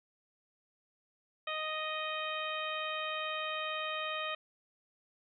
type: harmonic tone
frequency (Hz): 622.3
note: D#5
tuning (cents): 0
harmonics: 1 / 2 / 3 / 4 / 5 / 6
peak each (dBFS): -41 / -39 / -43 / -41 / -43 / -45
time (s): 1.47-4.35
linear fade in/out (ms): 5
effects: none